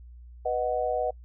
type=chord; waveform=sine; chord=B major; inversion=none; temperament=equal; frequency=493.9 / 622.3 / 740 Hz; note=B4 / D#5 / F#5; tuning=0 / 0 / 0 cents; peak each=-29 dBFS; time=0.45-1.11 s; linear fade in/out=10 ms; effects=noise-tail reverb RT60 0.1 s tail -26 dB re dry + added 60 Hz sine -44 dBFS peak until 1.24 s